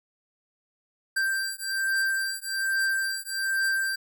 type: beating tone pair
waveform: square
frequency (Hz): 1571 / 1572.2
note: G6 / G6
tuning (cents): +3 / +5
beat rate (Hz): 1.2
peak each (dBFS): -29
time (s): 1.16-3.96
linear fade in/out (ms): 10
effects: none